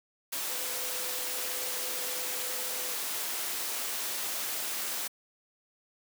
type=tone in noise; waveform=sine; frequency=503 Hz; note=B4; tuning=32 cents sharp; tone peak=-45 dBFS; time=0.49-2.94 s; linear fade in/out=10 ms; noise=white; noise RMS=-34 dBFS; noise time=0.32-5.08 s; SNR=-14 dB; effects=high-pass 300 Hz 12 dB/octave